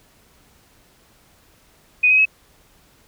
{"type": "tone with pitch steps", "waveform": "sine", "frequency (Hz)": [2489, 2528, 2568], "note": ["D#7", "D#7", "E7"], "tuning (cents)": [0, 27, -46], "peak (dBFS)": -11, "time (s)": [2.03, 2.255], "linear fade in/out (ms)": 10, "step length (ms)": 75, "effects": ["pink hiss -55 dBFS RMS until 3.07 s"]}